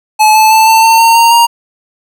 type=tone with pitch steps; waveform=square; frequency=860 / 870.5 / 881.1 / 891.9 / 902.8 / 913.8 / 924.9 / 936.2 Hz; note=A5 / A5 / A5 / A5 / A5 / A#5 / A#5 / A#5; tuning=-40 / -19 / +2 / +23 / +44 / -35 / -14 / +7 cents; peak=-4 dBFS; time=0.19-1.47 s; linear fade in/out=20 ms; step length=160 ms; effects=none